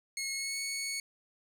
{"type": "tone with pitch glide", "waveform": "15% pulse", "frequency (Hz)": [2173, 2214], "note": ["C#7", "C#7"], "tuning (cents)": [-35, -3], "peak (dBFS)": -27, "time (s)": [0.17, 1], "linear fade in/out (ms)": 2, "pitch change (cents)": 32, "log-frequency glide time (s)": [0.33, 0.6], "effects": []}